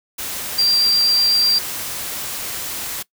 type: tone in noise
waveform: sine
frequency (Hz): 4727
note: D8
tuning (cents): +10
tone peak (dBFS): -13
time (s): 0.58-1.59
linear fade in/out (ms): 10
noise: white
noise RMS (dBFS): -27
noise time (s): 0.18-3.03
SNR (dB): +11
effects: noise-tail reverb RT60 0.1 s tail -21 dB re dry